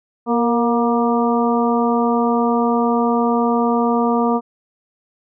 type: harmonic tone with a mistuned harmonic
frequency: 237.2 Hz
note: A#3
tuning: 30 cents sharp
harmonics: 1 / 2 / 3 / 4 / 5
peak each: -17 / -20 / -22 / -23 / -24 dBFS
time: 0.26-4.41 s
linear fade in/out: 50 ms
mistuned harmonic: 2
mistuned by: -31 cents
effects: none